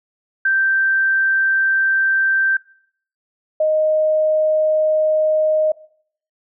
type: tone pair in turn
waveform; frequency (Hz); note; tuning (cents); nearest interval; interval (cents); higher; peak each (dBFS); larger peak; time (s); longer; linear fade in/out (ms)
sine; 1565 / 621.1; G6 / D#5; -3 / -3; octave + major third; 1600; first; -13; neither; 0.45-2.57 / 3.6-5.72; neither; 5
effects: noise-tail reverb RT60 0.6 s tail -21 dB re dry